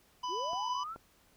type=harmonic tone; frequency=996 Hz; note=B5; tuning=14 cents sharp; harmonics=1 / 3 / 5 / 6; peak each=-34 / -43 / -49 / -51 dBFS; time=0.23-0.84 s; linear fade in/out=10 ms
type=linear sweep; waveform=sine; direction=up; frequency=302.2 to 1400 Hz; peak=-38 dBFS; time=0.28-0.97 s; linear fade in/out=50 ms
type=clicks; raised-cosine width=1 ms; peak=-33 dBFS; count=2; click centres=0.533 / 0.961 s
effects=pink hiss -66 dBFS RMS until 1.36 s